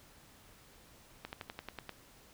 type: slowing click train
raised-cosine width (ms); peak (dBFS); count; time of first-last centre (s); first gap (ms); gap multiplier
0.3; -25; 8; 1.25-1.893; 79; 1.05
effects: pink hiss -60 dBFS RMS until 2.33 s